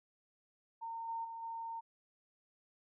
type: tone with level steps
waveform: sine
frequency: 914 Hz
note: A#5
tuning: 34 cents flat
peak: -40 / -37 / -43 / -40 dBFS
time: 0.81-1.81 s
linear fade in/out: 20 ms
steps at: 1.08 / 1.24 / 1.42 s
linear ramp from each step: 10 ms
effects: none